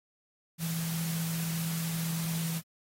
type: tone in noise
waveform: sine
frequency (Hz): 164.81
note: E3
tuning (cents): 0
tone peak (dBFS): -31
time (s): 0.58-2.62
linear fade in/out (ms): 50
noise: white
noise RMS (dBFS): -39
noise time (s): 0.58-2.62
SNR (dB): +5
effects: AAC 48 kbps